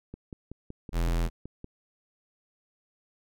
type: click train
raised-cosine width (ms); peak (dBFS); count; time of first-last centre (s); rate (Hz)
3; -27; 9; 0.14-1.644; 5.32
type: tone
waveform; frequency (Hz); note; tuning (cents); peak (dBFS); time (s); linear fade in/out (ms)
square; 42.17; E1; +40; -25; 0.92-1.3; 50
effects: none